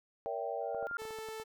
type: chord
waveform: sine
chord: A# diminished seventh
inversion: none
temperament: equal with one note detuned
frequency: 466.2 / 566.7 / 659.3 / 784 Hz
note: A#4 / C#5 / E5 / G5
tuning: 0 / +38 / 0 / 0 cents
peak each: -40 dBFS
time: 0.26-0.87 s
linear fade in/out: 0 ms
type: tone with exponential growth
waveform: sine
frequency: 1400 Hz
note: F6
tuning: 4 cents sharp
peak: -31 dBFS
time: 0.61-0.97 s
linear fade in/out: 1 ms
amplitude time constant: 77 ms
type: clicks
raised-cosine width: 1 ms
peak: -36 dBFS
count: 9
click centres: 0.747 / 0.827 / 0.912 / 1.019 / 1.053 / 1.107 / 1.187 / 1.287 / 1.399 s
type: tone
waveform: sawtooth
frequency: 440 Hz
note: A4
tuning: in tune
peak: -37 dBFS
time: 0.98-1.44 s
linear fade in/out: 20 ms
effects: none